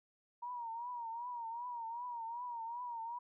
sine tone with vibrato, 945 Hz, A#5, 23 cents sharp, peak -40 dBFS, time 0.42-3.19 s, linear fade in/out 10 ms, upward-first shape triangle, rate 2.6 Hz, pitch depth 95 cents each way, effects none

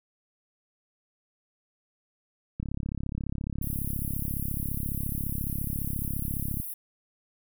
click train, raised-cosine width 5 ms, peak -20 dBFS, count 139, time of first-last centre 2.6-6.6 s, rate 34.5 Hz
white high-pass noise, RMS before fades -37 dBFS, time 3.62-6.74 s, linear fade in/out 5 ms, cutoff 10000 Hz, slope 96 dB/octave
effects none

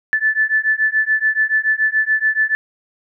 sine beating tone pair, 1744 / 1751 Hz, A6 / A6, -16 / -9 cents, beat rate 7 Hz, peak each -17 dBFS, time 0.13-2.55 s, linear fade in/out 0 ms, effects none

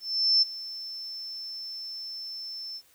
sine tone with ADSR envelope, 5310 Hz, E8, 12 cents sharp, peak -17 dBFS, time 0-2.82 s, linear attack 420 ms, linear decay 18 ms, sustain -18 dB, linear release 59 ms, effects white hiss -61 dBFS RMS until 2.94 s

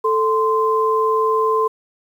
sine tone pair together, 440 / 1038.7 Hz, A4 / C6, 0 / -13 cents, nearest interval octave + minor third, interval 1487 cents, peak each -17 dBFS, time 0.04-1.68 s, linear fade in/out 10 ms, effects 8-bit

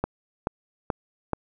click train, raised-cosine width 1 ms, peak -10 dBFS, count 4, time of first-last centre 0.04-1.333 s, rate 2.32 Hz, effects none

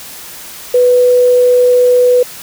sine tone, 494.8 Hz, B4, 3 cents sharp, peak -5 dBFS, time 0.74-2.23 s, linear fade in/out 5 ms, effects white hiss -30 dBFS RMS until 2.42 s

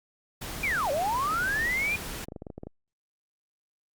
pink noise, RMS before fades -37 dBFS, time 0.41-2.25 s, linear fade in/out 10 ms
sine linear two-way sweep, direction down then up, 2448 to 530 to 2448 Hz, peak -25 dBFS, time 0.63-1.96 s, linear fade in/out 5 ms, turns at 0.91 s
clicks, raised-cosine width 2 ms, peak -25 dBFS, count 9, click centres 2.285 / 2.321 / 2.362 / 2.421 / 2.468 / 2.502 / 2.58 / 2.634 / 2.67 s
effects Opus 48 kbps

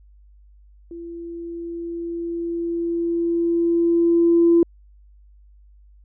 sine tone with level ramp, 338.8 Hz, E4, 48 cents sharp, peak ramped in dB -32 to -10 dBFS, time 0.91-4.63 s, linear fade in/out 2 ms, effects tanh soft clip ceiling -6 dBFS + added 50 Hz sine -47 dBFS peak until 6.04 s

